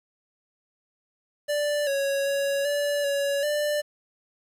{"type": "tone with pitch steps", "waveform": "square", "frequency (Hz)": [587, 554, 558, 578, 563, 592], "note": ["D5", "C#5", "C#5", "D5", "C#5", "D5"], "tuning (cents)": [-1, -1, 11, -28, 27, 14], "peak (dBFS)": -24, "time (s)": [1.48, 3.82], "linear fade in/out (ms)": 20, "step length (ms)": 390, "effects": ["resampled to 32000 Hz", "9-bit"]}